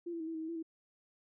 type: tone with pitch steps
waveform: sine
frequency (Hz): 344.2 / 334.4 / 318.9 / 327.8 / 318.1 / 320.1 / 335.2 / 324.2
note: F4 / E4 / D#4 / E4 / D#4 / D#4 / E4 / E4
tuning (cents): -25 / +25 / +43 / -10 / +38 / +49 / +29 / -29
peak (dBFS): -37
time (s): 0.06-0.628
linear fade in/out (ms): 10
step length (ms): 71
effects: none